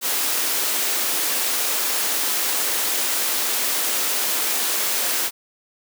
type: high-pass noise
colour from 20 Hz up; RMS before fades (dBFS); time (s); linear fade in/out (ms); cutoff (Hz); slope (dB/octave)
white; -22; 0.01-5.31; 50; 260; 24
effects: none